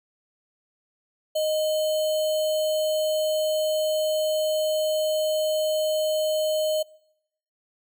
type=tone with sample-and-hold; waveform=sine; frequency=620 Hz; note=D#5; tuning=6 cents flat; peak=-21 dBFS; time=1.35-6.83 s; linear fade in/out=10 ms; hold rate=3675 Hz; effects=noise-tail reverb RT60 0.8 s tail -24 dB re dry